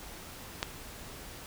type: click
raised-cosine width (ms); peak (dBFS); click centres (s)
0.2; -12; 0.629
effects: pink hiss -46 dBFS RMS until 1.46 s